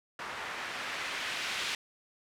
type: noise with low-pass filter sweep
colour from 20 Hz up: blue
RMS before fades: -37 dBFS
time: 0.19-1.75 s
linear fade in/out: 2 ms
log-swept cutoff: 1400 to 3000 Hz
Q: 1.1
effects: none